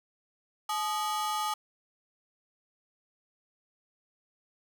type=ring-modulated tone; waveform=45% pulse; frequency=1046.5 Hz; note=C6; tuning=in tune; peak=-26 dBFS; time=0.69-1.54 s; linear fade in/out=5 ms; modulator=191 Hz; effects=none